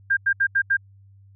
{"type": "tone bursts at uneven times", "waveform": "sine", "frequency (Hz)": 1598, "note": "G6", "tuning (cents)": 33, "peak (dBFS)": -16, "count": 5, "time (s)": [[0.1, 0.17], [0.26, 0.33], [0.4, 0.47], [0.55, 0.62], [0.7, 0.77]], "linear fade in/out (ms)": 10, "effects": ["added 98 Hz sine -48 dBFS peak until 1.35 s"]}